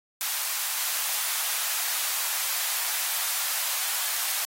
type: high-pass noise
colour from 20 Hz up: white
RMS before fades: -28 dBFS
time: 0.21-4.45 s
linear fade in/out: 0 ms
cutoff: 730 Hz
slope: 24 dB/octave
effects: AAC 48 kbps